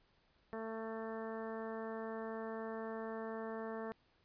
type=harmonic tone; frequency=223 Hz; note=A3; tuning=23 cents sharp; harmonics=1 / 2 / 3 / 4 / 5 / 6 / 7 / 8; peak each=-46 / -44 / -48 / -52 / -52 / -56 / -58 / -55 dBFS; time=0.53-3.92 s; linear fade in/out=0 ms; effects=pink hiss -73 dBFS RMS until 4.24 s + resampled to 11025 Hz